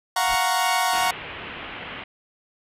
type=noise with exponential growth; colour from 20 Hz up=brown; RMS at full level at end=-32 dBFS; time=0.16-0.35 s; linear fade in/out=1 ms; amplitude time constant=40 ms
type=chord; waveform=sawtooth; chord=Gb major seventh; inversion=third; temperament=equal; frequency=698.5 / 740 / 932.3 / 1108.7 Hz; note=F5 / Gb5 / Bb5 / Db6; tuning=0 / 0 / 0 / 0 cents; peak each=-24 / -20 / -21 / -22 dBFS; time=0.16-1.11 s; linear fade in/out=5 ms
type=low-pass noise; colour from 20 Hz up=white; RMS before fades=-36 dBFS; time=0.93-2.04 s; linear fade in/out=5 ms; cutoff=3100 Hz; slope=48 dB/octave
effects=resampled to 32000 Hz